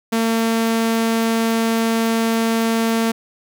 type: tone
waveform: sawtooth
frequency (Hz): 226.8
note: A#3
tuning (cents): -47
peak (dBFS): -12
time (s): 0.12-3.12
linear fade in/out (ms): 10
effects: none